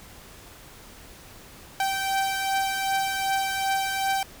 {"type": "beating tone pair", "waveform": "sawtooth", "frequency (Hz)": [777, 779.6], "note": ["G5", "G5"], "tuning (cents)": [-16, -10], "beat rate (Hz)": 2.6, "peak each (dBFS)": [-21, -27], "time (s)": [1.8, 4.23], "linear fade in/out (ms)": 2, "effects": ["pink hiss -47 dBFS RMS until 4.4 s"]}